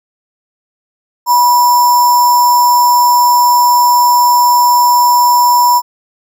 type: tone with sample-and-hold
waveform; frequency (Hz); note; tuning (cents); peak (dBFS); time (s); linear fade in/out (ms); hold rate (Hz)
sine; 976; B5; -21; -5; 1.26-5.82; 50; 6300
effects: none